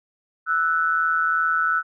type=tone pair together; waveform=sine; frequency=1320 / 1482.6 Hz; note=E6 / F#6; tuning=+2 / +3 cents; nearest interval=major second; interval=201 cents; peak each=-21 / -21 dBFS; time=0.46-1.83 s; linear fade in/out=50 ms; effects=none